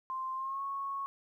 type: tone with pitch glide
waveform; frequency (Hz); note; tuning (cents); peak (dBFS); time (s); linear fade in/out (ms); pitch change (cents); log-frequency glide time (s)
sine; 1047 to 1102.2; C6 to C#6; +1 to -10; -34; 0.1-1.06; 0; +89; 0.35-0.62
effects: 12-bit